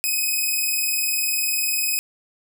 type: tone pair together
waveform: 5% pulse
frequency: 2520 / 2540 Hz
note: D#7 / D#7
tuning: +21 / +35 cents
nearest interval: unison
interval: 14 cents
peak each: -14 dBFS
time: 0.04-1.99 s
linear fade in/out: 0 ms
effects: none